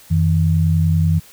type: tone pair together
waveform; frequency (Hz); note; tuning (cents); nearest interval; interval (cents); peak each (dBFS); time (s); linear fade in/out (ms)
sine; 90 / 160.36; F#2 / E3; -47 / -47; minor seventh; 1000; -15; 0.1-1.2; 20
effects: white hiss -45 dBFS RMS until 1.32 s